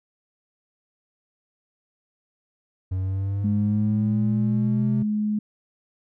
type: exponential sweep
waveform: triangle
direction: up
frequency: 92.5 to 130.81 Hz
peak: -21 dBFS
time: 2.91-5.03 s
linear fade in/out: 10 ms
type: tone with pitch glide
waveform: sine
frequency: 207.7 to 211.3 Hz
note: G#3 to G#3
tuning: 0 to +30 cents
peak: -21 dBFS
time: 3.44-5.39 s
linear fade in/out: 5 ms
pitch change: +30 cents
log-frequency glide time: 3.66-3.79 s
effects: none